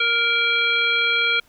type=harmonic tone with a mistuned harmonic; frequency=467.5 Hz; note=A#4; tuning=5 cents sharp; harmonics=1 / 3 / 5 / 7 / 9; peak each=-32 / -22 / -20 / -23 / -31 dBFS; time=0-1.4 s; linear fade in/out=5 ms; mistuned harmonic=9; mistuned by=-31 cents; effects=pink hiss -57 dBFS RMS until 1.48 s